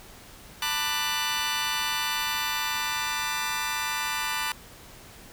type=chord; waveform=15% pulse; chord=B minor seventh; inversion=third; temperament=just; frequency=889 / 987.8 / 1185.3 / 1481.6 Hz; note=A5 / B5 / D6 / F#6; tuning=+18 / 0 / +16 / +2 cents; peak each=-26 dBFS; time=0.62-4.52 s; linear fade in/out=2 ms; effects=pink hiss -48 dBFS RMS until 5.32 s